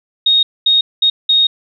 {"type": "tone bursts at uneven times", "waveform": "sine", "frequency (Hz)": 3729, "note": "A#7", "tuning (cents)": 0, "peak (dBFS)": -8, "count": 4, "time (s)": [[0.26, 0.43], [0.66, 0.81], [1.02, 1.1], [1.29, 1.47]], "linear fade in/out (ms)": 5, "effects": []}